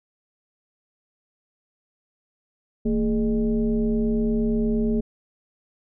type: tone with frequency modulation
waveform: sine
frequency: 225.3 Hz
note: A3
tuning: 41 cents sharp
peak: -19 dBFS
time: 2.85-5.01 s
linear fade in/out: 10 ms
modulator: 191 Hz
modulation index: 0.92
effects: none